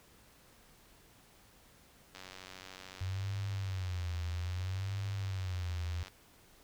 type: click train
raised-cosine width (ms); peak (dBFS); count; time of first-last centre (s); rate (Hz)
0.2; -30; 369; 2.15-6.082; 93.6
type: tone with vibrato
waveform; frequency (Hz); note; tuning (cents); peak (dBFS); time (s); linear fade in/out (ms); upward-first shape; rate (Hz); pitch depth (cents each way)
sine; 91.4; F#2; -21; -34; 3.01-6.03; 0; sine; 0.61; 180
effects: pink hiss -62 dBFS RMS until 6.63 s